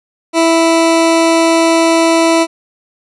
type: tone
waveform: 20% pulse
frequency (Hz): 329.6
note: E4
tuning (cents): 0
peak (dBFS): -3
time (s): 0.33-2.47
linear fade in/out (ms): 50
effects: resampled to 24000 Hz